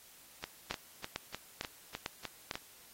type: two click trains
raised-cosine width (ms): 0.2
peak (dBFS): -17 / -21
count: 5 / 8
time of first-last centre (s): 0.71-2.512 / 0.44-2.555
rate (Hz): 2.22 / 3.31
effects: white hiss -58 dBFS RMS until 2.93 s + AAC 48 kbps